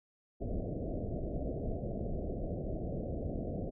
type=low-pass noise; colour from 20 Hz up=pink; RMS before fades=-37 dBFS; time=0.4-3.71 s; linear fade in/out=20 ms; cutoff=690 Hz; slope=96 dB/octave; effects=none